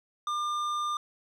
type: tone with tanh clipping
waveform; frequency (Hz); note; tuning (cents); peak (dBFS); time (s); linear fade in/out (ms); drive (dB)
sine; 1200; D6; +37; -30; 0.27-0.97; 2; 12
effects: none